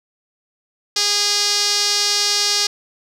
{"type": "tone with band-pass filter", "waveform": "sawtooth", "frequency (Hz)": 410, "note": "G#4", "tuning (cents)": -22, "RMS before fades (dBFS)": -18, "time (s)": [0.96, 2.67], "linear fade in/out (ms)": 5, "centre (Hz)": 5100, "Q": 3.4, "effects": []}